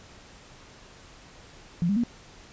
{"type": "tone with pitch steps", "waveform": "sine", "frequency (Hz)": [172, 202.2, 237.7], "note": ["F3", "G#3", "A#3"], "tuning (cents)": [-26, -46, 34], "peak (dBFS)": -21, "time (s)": [1.82, 2.036], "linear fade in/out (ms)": 0, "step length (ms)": 72, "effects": ["pink hiss -50 dBFS RMS until 2.52 s", "resampled to 16000 Hz"]}